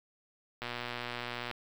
click train, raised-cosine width 0.3 ms, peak -21 dBFS, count 109, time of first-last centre 0.62-1.513 s, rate 121 Hz, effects 8-bit

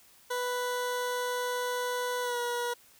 20% pulse tone with pitch glide, 493.9 to 481.8 Hz, B4 to B4, 0 to -43 cents, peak -25 dBFS, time 0.3-2.74 s, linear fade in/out 10 ms, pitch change -43 cents, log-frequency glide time 2.22-2.38 s, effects white hiss -59 dBFS RMS until 2.99 s

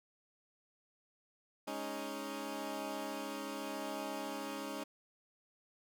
15% pulse chord, Ab suspended fourth, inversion none, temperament equal, 207.7 / 277.2 / 311.1 Hz, Ab3 / Db4 / Eb4, 0 / 0 / 0 cents, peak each -40 / -36 / -38 dBFS, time 1.67-4.84 s, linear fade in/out 10 ms, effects none

